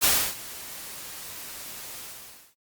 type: noise with ADSR envelope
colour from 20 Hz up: white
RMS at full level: -19 dBFS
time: 0.01-2.55 s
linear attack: 33 ms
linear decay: 300 ms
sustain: -20 dB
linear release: 580 ms
effects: noise-tail reverb RT60 0.1 s tail -22 dB re dry + Opus 48 kbps